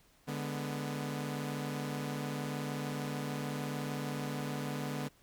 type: chord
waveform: sawtooth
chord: G# diminished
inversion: second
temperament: equal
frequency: 146.83 / 207.7 / 246.9 Hz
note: D3 / G#3 / B3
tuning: 0 / 0 / 0 cents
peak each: -34 / -40 / -36 dBFS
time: 0.27-5.09 s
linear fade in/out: 20 ms
effects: pink hiss -66 dBFS RMS until 5.22 s